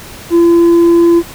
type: tone with tanh clipping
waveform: sine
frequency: 340 Hz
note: F4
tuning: 46 cents flat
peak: -5 dBFS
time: 0.3-1.23 s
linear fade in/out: 50 ms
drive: 3 dB
effects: pink hiss -31 dBFS RMS until 1.34 s